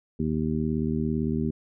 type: harmonic tone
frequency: 77.78 Hz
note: D#2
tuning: in tune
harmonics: 1 / 2 / 3 / 4 / 5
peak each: -33 / -29 / -27 / -34 / -33 dBFS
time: 0.19-1.51 s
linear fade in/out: 10 ms
effects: none